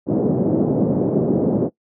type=band-pass noise; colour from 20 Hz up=pink; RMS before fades=-18 dBFS; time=0.06-1.7 s; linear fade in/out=50 ms; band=150 to 520 Hz; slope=24 dB/octave; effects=noise-tail reverb RT60 0.1 s tail -19 dB re dry